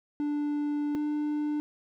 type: tone pair in turn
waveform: triangle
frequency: 293.7 / 298 Hz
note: D4 / D4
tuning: 0 / +25 cents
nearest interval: unison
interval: 25 cents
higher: second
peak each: -25 dBFS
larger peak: neither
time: 0.2-0.95 / 0.95-1.6 s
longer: first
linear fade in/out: 0 ms
effects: none